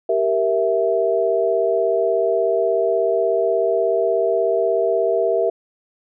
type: chord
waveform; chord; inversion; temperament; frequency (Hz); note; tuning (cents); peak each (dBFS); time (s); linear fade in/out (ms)
sine; E diminished; first; equal with one note detuned; 389.7 / 466.2 / 659.3; G4 / Bb4 / E5; -10 / 0 / 0; -21 / -20 / -19; 0.09-5.5; 5
effects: none